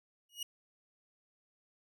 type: tone with exponential growth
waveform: sawtooth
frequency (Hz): 2890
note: F#7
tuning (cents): -41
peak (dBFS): -31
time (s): 0.29-0.43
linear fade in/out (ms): 5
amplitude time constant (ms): 29
effects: none